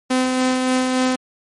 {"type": "tone with tremolo", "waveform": "sawtooth", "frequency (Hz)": 256.4, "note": "C4", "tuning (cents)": -35, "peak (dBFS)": -11, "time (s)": [0.1, 1.16], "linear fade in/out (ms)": 10, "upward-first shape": "sine", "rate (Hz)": 3.5, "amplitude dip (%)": 30, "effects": ["MP3 48 kbps"]}